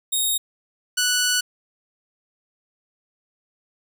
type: tone pair in turn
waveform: 10% pulse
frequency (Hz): 3729 / 1479.9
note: A#7 / F#6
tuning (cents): 0 / 0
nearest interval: octave + major third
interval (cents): 1600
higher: first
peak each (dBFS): -12 / -10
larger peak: second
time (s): 0.12-0.38 / 0.97-1.41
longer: second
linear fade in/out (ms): 10
effects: none